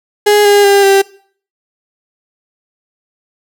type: tone with pitch steps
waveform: 35% pulse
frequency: 415.3 / 407.5 / 399.8 / 392.2 Hz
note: G#4 / G#4 / G4 / G4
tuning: 0 / -33 / +34 / +1 cents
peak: -4 dBFS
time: 0.26-1.02 s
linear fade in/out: 10 ms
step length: 190 ms
effects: noise-tail reverb RT60 0.5 s tail -21 dB re dry

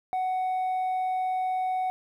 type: tone with hard clipping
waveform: triangle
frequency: 744 Hz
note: F#5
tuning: 9 cents sharp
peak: -24 dBFS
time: 0.13-1.9 s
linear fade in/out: 0 ms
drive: 1 dB
effects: none

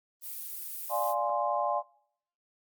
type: noise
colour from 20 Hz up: violet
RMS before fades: -39 dBFS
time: 0.21-1.15 s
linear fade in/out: 50 ms
type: chord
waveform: sine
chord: D half-diminished seventh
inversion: none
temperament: equal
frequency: 587.3 / 698.5 / 830.6 / 1046.5 Hz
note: D5 / F5 / Ab5 / C6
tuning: 0 / 0 / 0 / 0 cents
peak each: -32 dBFS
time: 0.89-1.83 s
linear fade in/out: 50 ms
effects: noise-tail reverb RT60 0.7 s tail -24 dB re dry + Opus 32 kbps

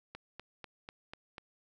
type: click train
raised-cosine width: 0.3 ms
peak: -28 dBFS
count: 6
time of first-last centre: 0.15-1.382 s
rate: 4.06 Hz
effects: none

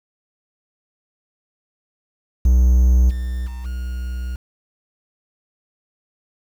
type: tone with level steps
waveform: triangle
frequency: 62.2 Hz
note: B1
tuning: 13 cents sharp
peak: -8 / -19 / -25 / -21 dBFS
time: 2.45-4.36 s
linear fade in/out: 5 ms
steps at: 3.09 / 3.46 / 3.64 s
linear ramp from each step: 20 ms
effects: 7-bit

